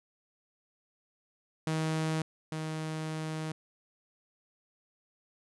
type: tone pair in turn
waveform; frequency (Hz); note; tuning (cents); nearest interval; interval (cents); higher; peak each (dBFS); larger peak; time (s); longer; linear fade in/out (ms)
sawtooth; 158.4 / 157.31; D#3 / D#3; +31 / +19; unison; 12; first; -25 / -30; first; 1.67-2.22 / 2.52-3.52; second; 2
effects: resampled to 24000 Hz